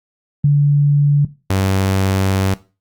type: tone pair in turn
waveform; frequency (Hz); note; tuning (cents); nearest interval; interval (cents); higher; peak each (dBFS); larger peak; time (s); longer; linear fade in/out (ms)
sine / sawtooth; 144.3 / 96.06; D3 / G2; -30 / -35; perfect fifth; 705; first; -8 / -10; first; 0.44-1.25 / 1.5-2.54; second; 5
effects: noise-tail reverb RT60 0.3 s tail -17 dB re dry + Opus 48 kbps